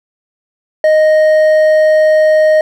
sine tone with hard clipping, 621 Hz, D#5, 3 cents flat, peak -7 dBFS, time 0.84-2.61 s, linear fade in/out 2 ms, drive 5 dB, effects none

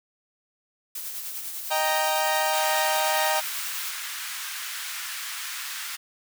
blue noise with tremolo, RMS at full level -33 dBFS, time 0.95-3.91 s, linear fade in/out 5 ms, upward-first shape sine, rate 10 Hz, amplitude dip 35%
sawtooth chord, Eb major, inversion none, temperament equal, 622.3 / 784 / 932.3 Hz, Eb5 / G5 / Bb5, 0 / 0 / 0 cents, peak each -23 dBFS, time 1.7-3.41 s, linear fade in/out 20 ms
pink high-pass noise, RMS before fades -34 dBFS, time 2.52-5.97 s, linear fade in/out 20 ms, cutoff 1300 Hz, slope 24 dB/octave
effects none

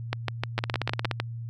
two click trains, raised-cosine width 0.3 ms, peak -10 / -10 dBFS, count 10 / 8, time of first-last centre 0.58-1.113 / 0.13-1.2 s, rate 16.9 / 6.54 Hz, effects added 116 Hz sine -33 dBFS peak until 1.49 s

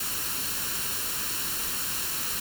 white noise with comb filter, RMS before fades -30 dBFS, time 0-2.4 s, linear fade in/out 5 ms, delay 0.71 ms, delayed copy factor +0.55, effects none

